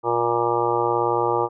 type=harmonic tone; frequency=118.2 Hz; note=A#2; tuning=24 cents sharp; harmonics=1 / 3 / 4 / 5 / 6 / 7 / 8 / 9 / 10; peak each=-34 / -25 / -24 / -30 / -33 / -25 / -26 / -36 / -27 dBFS; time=0.03-1.49 s; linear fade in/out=50 ms; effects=none